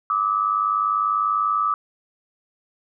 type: tone pair together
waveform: sine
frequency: 1174.9 / 1275 Hz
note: D6 / D#6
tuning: 0 / +42 cents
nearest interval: minor second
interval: 142 cents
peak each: -21 dBFS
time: 0.1-1.74 s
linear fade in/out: 2 ms
effects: none